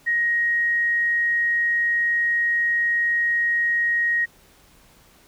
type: tone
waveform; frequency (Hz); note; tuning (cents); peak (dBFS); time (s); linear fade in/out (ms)
sine; 1881; A#6; +15; -18; 0.06-4.26; 20
effects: pink hiss -54 dBFS RMS until 5.27 s